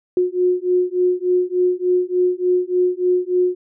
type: beating tone pair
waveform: sine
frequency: 360 / 363.4 Hz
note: F#4 / F#4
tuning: -47 / -31 cents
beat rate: 3.4 Hz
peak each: -18 dBFS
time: 0.17-3.55 s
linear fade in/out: 2 ms
effects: none